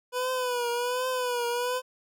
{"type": "tone with vibrato", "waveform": "25% pulse", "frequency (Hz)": 493.9, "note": "B4", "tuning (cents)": 0, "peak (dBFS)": -23, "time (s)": [0.12, 1.82], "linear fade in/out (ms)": 50, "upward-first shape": "triangle", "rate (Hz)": 1.3, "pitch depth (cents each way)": 75, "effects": []}